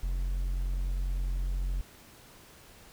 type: tone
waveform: triangle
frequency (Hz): 44.92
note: F1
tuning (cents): +50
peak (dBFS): -26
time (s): 0.03-1.81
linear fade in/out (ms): 0
effects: pink hiss -54 dBFS RMS until 2.92 s